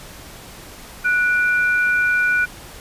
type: tone pair together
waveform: sine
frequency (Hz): 1470 / 2376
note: F#6 / D7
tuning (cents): -12 / +20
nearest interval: minor sixth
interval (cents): 832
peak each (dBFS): -15 / -24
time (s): 1.04-2.46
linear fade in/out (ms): 20
effects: pink hiss -39 dBFS RMS until 2.8 s + resampled to 32000 Hz